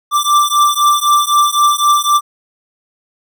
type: beating tone pair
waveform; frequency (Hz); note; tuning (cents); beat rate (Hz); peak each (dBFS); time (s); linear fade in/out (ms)
square; 1174.7 / 1178.6; D6 / D6; 0 / +6; 3.9; -13; 0.11-2.21; 50
effects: none